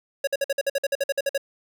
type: tone bursts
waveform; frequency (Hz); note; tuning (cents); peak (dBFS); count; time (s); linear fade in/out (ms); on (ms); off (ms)
square; 554.4; C#5; 0; -21; 14; 0.24-1.378; 5; 33; 52
effects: none